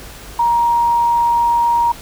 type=tone; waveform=sine; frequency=942 Hz; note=A#5; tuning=18 cents sharp; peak=-11 dBFS; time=0.39-1.92 s; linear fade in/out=5 ms; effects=added 50 Hz sine -38 dBFS peak until 2.01 s + pink hiss -36 dBFS RMS until 2.01 s